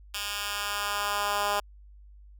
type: tone with high-pass filter sweep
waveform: 10% pulse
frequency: 204.4 Hz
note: G#3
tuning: 27 cents flat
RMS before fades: -30 dBFS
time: 0.14-1.6 s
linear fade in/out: 5 ms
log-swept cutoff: 2400 to 720 Hz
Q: 1.1
effects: added 50 Hz sine -48 dBFS peak until 2.39 s